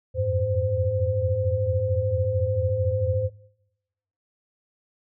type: tone cluster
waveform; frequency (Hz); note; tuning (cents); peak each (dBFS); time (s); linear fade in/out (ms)
sine; 85.5 / 89.9 / 103.4 / 517; F2 / F#2 / G#2 / C5; -36 / -49 / -7 / -21; -34 / -27 / -26 / -25; 0.14-3.3; 50
effects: noise-tail reverb RT60 1.0 s tail -23 dB re dry